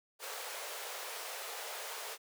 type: high-pass noise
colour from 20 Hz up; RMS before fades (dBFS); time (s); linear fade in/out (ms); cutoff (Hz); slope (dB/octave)
pink; -43; 0.19-2.18; 50; 440; 48
effects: none